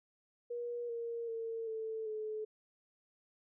sine tone with pitch steps, 478.6 / 466.3 / 454.4 / 442.7 / 431.3 Hz, A#4 / A#4 / A#4 / A4 / A4, +46 / +1 / -44 / +11 / -35 cents, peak -37 dBFS, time 0.5-2.45 s, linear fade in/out 10 ms, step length 390 ms, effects none

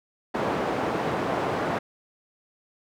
white band-pass noise, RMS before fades -27 dBFS, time 0.34-1.79 s, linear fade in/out 10 ms, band 140 to 850 Hz, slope 12 dB/octave, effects none

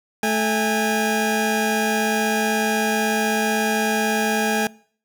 20% pulse tone pair together, 218.1 / 816.3 Hz, A3 / G#5, -15 / -30 cents, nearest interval octave + major seventh, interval 2285 cents, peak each -16 / -17 dBFS, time 0.23-4.67 s, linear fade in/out 2 ms, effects noise-tail reverb RT60 0.5 s tail -23 dB re dry

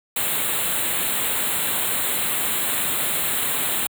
white band-stop noise, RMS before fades -23 dBFS, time 0.16-3.87 s, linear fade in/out 5 ms, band 4100 to 7300 Hz, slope 96 dB/octave, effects high-pass 100 Hz 12 dB/octave

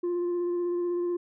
sine tone with vibrato, 350.4 Hz, F4, 6 cents sharp, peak -23 dBFS, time 0.03-1.17 s, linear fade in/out 10 ms, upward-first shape square, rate 16 Hz, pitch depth 12 cents each way, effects tanh soft clip ceiling -25 dBFS

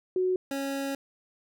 sine / 25% pulse tone pair in turn, 369.1 / 275.1 Hz, F#4 / C#4, -4 / -13 cents, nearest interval perfect fourth, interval 509 cents, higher first, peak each -23 / -26 dBFS, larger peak first, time 0.16-0.36 / 0.51-0.95 s, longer second, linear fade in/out 2 ms, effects none

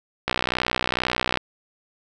click train, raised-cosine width 0.3 ms, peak -5 dBFS, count 69, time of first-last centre 0.28-1.373 s, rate 62.2 Hz, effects none

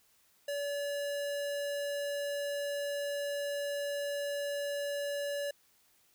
square tone, 572 Hz, D5, 46 cents flat, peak -34 dBFS, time 0.48-5.51 s, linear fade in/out 5 ms, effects white hiss -68 dBFS RMS until 6.14 s

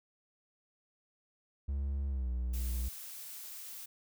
triangle tone with pitch glide, 69.3 to 61.38 Hz, C#2 to B1, 0 to -10 cents, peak -30 dBFS, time 1.68-2.89 s, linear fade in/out 10 ms, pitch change -210 cents, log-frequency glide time 2.08-2.29 s
blue noise, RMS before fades -46 dBFS, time 2.53-3.86 s, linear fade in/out 10 ms
effects none

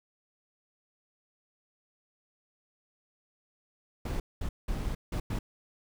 brown noise bursts at uneven times, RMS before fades -32 dBFS, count 5, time 4.05-4.2 / 4.41-4.49 / 4.68-4.95 / 5.12-5.2 / 5.3-5.39 s, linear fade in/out 5 ms, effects none

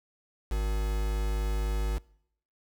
triangle tone with quantisation, 51.91 Hz, G#1, in tune, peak -24 dBFS, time 0.5-1.99 s, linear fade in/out 20 ms, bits 6, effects noise-tail reverb RT60 0.7 s tail -24 dB re dry

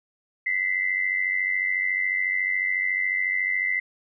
sine tone pair together, 1975 / 2069 Hz, B6 / C7, 0 / -20 cents, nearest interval minor second, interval 80 cents, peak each -26 / -24 dBFS, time 0.46-3.8 s, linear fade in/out 5 ms, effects none

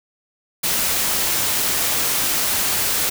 white noise, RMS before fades -20 dBFS, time 0.63-3.1 s, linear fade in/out 10 ms, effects none

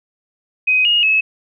sine tone with pitch steps, 2515 / 2863 / 2584 Hz, D#7 / F7 / E7, +18 / +42 / -35 cents, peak -11 dBFS, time 0.67-1.21 s, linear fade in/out 10 ms, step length 180 ms, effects none

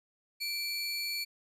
45% pulse tone pair together, 2340 / 4417 Hz, D7 / C#8, -7 / -7 cents, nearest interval major seventh, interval 1100 cents, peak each -37 / -34 dBFS, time 0.4-1.25 s, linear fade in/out 20 ms, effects resampled to 32000 Hz

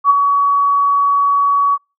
sine tone with ADSR envelope, 1130 Hz, C#6, 33 cents sharp, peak -4 dBFS, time 0.04-1.78 s, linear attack 60 ms, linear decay 21 ms, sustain -6 dB, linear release 43 ms, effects noise-tail reverb RT60 0.3 s tail -25 dB re dry

